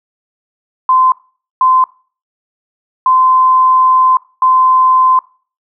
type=tone bursts at uneven times; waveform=sine; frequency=1032 Hz; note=C6; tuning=24 cents flat; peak=-6 dBFS; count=4; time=0.89-1.12 / 1.61-1.84 / 3.06-4.17 / 4.42-5.19 s; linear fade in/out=2 ms; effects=noise-tail reverb RT60 0.4 s tail -21 dB re dry